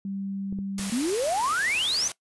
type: tone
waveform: sine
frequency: 196 Hz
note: G3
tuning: in tune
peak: -29 dBFS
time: 0.05-0.9 s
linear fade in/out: 2 ms
type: clicks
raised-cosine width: 3 ms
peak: -26 dBFS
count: 3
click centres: 0.526 / 0.588 / 0.794 s
type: noise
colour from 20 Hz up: white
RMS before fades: -33 dBFS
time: 0.78-2.12 s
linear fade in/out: 2 ms
type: exponential sweep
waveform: sine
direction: up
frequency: 220 to 6390 Hz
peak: -23 dBFS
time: 0.92-2.08 s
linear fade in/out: 5 ms
effects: noise-tail reverb RT60 0.1 s tail -19 dB re dry + resampled to 24000 Hz